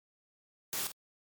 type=noise with echo; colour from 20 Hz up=white; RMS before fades=-35 dBFS; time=0.73-0.87 s; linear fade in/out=0 ms; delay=47 ms; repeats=1; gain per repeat=-10 dB; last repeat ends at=0.917 s; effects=high-pass 100 Hz 12 dB/octave + MP3 96 kbps